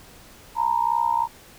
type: tone with amplitude modulation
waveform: sine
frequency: 932.3 Hz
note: A#5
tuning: in tune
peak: -15 dBFS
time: 0.55-1.28 s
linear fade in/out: 50 ms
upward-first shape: sine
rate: 62.9 Hz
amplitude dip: 90%
effects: pink hiss -48 dBFS RMS until 1.58 s